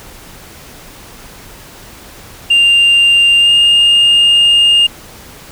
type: tone with pitch glide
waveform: sine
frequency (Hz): 2794 to 2825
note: F7 to F7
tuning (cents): 0 to +19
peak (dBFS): -3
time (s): 2.5-4.87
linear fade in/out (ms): 10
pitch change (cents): +19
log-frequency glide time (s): 3.39-3.5
effects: tanh soft clip ceiling -4 dBFS + pink hiss -35 dBFS RMS until 5.51 s